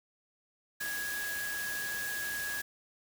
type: tone in noise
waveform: sine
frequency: 1661.2 Hz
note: G#6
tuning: in tune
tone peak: -35 dBFS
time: 0.8-2.62 s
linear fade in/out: 10 ms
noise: white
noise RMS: -40 dBFS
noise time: 0.8-2.62 s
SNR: +2 dB
effects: none